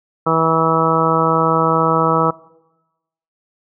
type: harmonic tone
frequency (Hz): 162.3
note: E3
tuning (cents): -27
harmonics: 1 / 2 / 3 / 4 / 5 / 6 / 7 / 8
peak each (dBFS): -21 / -22 / -19 / -24 / -24 / -22 / -20 / -18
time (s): 0.26-2.31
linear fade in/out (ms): 10
effects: noise-tail reverb RT60 1.0 s tail -21 dB re dry